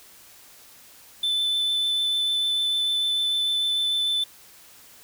triangle tone with vibrato, 3520 Hz, A7, in tune, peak -20 dBFS, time 1.23-4.24 s, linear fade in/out 5 ms, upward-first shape sine, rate 6.7 Hz, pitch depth 8 cents each way, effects white hiss -50 dBFS RMS until 5.03 s

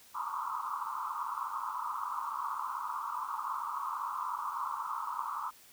pink band-pass noise, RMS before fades -37 dBFS, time 0.14-5.51 s, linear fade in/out 20 ms, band 910 to 1300 Hz, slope 96 dB/octave, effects white hiss -58 dBFS RMS until 5.72 s

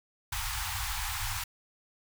pink band-stop noise, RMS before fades -34 dBFS, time 0.32-1.44 s, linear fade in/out 5 ms, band 110 to 770 Hz, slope 96 dB/octave, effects none

